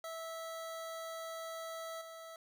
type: tone with level steps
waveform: 25% pulse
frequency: 654 Hz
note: E5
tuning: 14 cents flat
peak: -38 / -44 dBFS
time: 0.04-2.36 s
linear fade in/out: 2 ms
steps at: 2.01 s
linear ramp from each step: 5 ms
effects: none